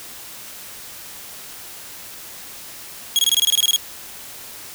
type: tone bursts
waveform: sawtooth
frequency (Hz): 3300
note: G#7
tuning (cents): -12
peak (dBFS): -10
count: 12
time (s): 3.16-3.761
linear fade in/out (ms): 0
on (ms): 29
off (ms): 23
effects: white hiss -37 dBFS RMS until 4.74 s